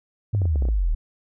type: exponential sweep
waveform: sine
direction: down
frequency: 110 to 36.01 Hz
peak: -18 dBFS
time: 0.33-0.95 s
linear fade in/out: 10 ms
type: clicks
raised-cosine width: 2 ms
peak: -20 dBFS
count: 7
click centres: 0.349 / 0.418 / 0.455 / 0.558 / 0.623 / 0.653 / 0.687 s
effects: none